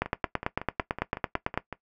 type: two click trains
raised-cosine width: 0.5 ms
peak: -10 / -19 dBFS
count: 15 / 10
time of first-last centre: 0.02-1.576 / 0.06-1.727 s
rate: 9 / 5.4 Hz
effects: noise-tail reverb RT60 0.1 s tail -17 dB re dry